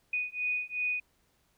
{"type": "beating tone pair", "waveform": "sine", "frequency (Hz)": [2479, 2481.7], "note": ["D#7", "D#7"], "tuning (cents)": [-7, -5], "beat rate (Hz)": 2.7, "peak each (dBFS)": [-33, -33], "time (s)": [0.13, 1], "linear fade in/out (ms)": 5, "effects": ["pink hiss -71 dBFS RMS until 1.57 s"]}